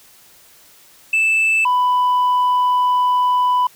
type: tone pair in turn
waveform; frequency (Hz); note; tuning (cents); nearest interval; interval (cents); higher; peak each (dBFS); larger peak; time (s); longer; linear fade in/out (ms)
sine; 2637 / 994.1; E7 / B5; 0 / +11; octave + perfect fourth; 1689; first; -10; neither; 1.13-1.65 / 1.65-3.67; second; 5
effects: tanh soft clip ceiling -12 dBFS + white hiss -48 dBFS RMS until 3.75 s